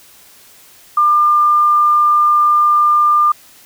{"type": "tone", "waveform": "sine", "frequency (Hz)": 1199, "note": "D6", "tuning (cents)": 36, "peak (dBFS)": -8, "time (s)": [0.97, 3.32], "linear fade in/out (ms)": 5, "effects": ["white hiss -44 dBFS RMS until 3.65 s"]}